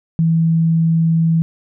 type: tone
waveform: sine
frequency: 163.8 Hz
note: E3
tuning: 11 cents flat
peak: -11 dBFS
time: 0.19-1.42 s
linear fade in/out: 0 ms
effects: none